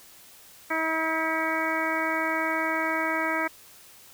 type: harmonic tone with a mistuned harmonic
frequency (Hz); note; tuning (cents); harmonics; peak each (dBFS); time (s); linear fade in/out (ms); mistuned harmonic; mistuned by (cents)
320.4; E4; -49; 1 / 2 / 3 / 4 / 5 / 6 / 7; -32 / -32 / -32 / -32 / -32 / -32 / -32; 0.7-3.48; 10; 6; +25
effects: white hiss -51 dBFS RMS until 4.13 s